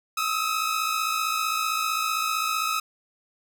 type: tone pair together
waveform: sawtooth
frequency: 1263 / 1318.5 Hz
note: D#6 / E6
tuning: +26 / 0 cents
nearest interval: minor second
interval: 74 cents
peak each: -22 / -25 dBFS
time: 0.17-2.8 s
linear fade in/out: 5 ms
effects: none